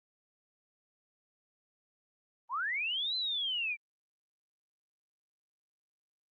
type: linear two-way sweep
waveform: sine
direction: up then down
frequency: 869 to 4094 to 2300 Hz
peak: -31 dBFS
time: 2.49-3.77 s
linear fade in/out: 50 ms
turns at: 3.16 s
effects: Opus 32 kbps